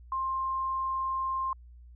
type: tone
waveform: sine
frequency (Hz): 1057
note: C6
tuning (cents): +17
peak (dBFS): -28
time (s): 0.12-1.53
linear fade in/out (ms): 2
effects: added 60 Hz sine -48 dBFS peak until 1.95 s